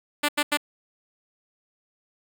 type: tone bursts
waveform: 5% pulse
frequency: 293.7 Hz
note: D4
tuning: in tune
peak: -9 dBFS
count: 3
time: 0.23-0.573 s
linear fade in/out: 10 ms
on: 57 ms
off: 86 ms
effects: none